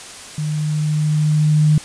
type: tone with level ramp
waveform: sine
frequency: 152.3 Hz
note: D#3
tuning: 37 cents flat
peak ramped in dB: -19 to -9 dBFS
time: 0.38-1.78 s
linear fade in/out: 2 ms
effects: white hiss -35 dBFS RMS until 1.84 s + resampled to 22050 Hz